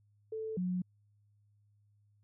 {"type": "tone pair in turn", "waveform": "sine", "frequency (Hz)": [440, 181.4], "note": ["A4", "F#3"], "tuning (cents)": [0, -34], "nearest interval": "octave + minor third", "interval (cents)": 1534, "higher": "first", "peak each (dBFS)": [-36, -31], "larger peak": "second", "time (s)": [[0.32, 0.57], [0.57, 0.82]], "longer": "neither", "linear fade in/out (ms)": 5, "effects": ["added 103 Hz sine -66 dBFS peak until 2.23 s"]}